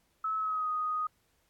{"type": "tone with pitch glide", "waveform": "sine", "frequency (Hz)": [1297, 1245.6], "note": ["E6", "D#6"], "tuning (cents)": [-28, 2], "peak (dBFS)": -29, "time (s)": [0.24, 1.07], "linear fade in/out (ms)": 5, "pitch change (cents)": -70, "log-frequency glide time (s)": [0.37, 0.69], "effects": ["pink hiss -72 dBFS RMS until 1.49 s", "AAC 64 kbps"]}